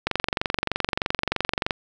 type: click train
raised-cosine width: 0.3 ms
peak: -6 dBFS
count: 39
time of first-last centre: 0.07-1.708 s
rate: 23.2 Hz
effects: none